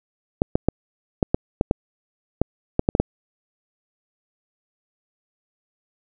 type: clicks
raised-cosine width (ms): 2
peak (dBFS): -3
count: 12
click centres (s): 0.419 / 0.555 / 0.686 / 1.228 / 1.345 / 1.611 / 1.711 / 2.416 / 2.794 / 2.889 / 2.951 / 3
effects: none